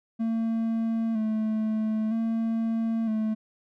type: tone with vibrato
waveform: triangle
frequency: 222 Hz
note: A3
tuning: 16 cents sharp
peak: -22 dBFS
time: 0.19-3.35 s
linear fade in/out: 20 ms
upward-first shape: square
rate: 0.52 Hz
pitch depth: 33 cents each way
effects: none